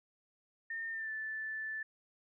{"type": "tone with pitch glide", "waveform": "sine", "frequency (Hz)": [1818, 1755.1], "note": ["A#6", "A6"], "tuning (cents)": [-44, -5], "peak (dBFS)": -37, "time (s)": [0.7, 1.83], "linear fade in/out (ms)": 5, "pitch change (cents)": -61, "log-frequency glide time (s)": [0.91, 1.11], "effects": []}